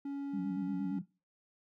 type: tone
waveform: triangle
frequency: 280 Hz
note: C#4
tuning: 18 cents sharp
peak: -34 dBFS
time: 0.05-0.99 s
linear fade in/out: 5 ms
type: tone with vibrato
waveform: sine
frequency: 190 Hz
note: F#3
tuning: 46 cents sharp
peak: -35 dBFS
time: 0.33-1.02 s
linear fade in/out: 10 ms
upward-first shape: square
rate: 8.6 Hz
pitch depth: 91 cents each way
effects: noise-tail reverb RT60 0.3 s tail -20 dB re dry